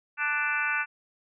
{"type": "harmonic tone with a mistuned harmonic", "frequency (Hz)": 293.7, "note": "D4", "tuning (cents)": 0, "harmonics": [3, 4, 5, 6, 7, 8, 9], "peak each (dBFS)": [-37, -35, -28, -34, -38, -33, -33], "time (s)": [0.17, 0.86], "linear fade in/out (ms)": 50, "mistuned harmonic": 5, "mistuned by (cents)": 16, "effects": []}